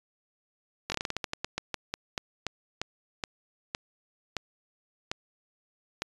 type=slowing click train; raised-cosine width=0.2 ms; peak=-13 dBFS; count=22; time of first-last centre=0.9-6.02 s; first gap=20 ms; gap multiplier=1.21; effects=resampled to 24000 Hz